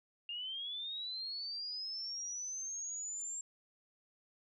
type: linear sweep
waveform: sine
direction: up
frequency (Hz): 2794 to 7459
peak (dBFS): -39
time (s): 0.29-3.41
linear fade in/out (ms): 2
effects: none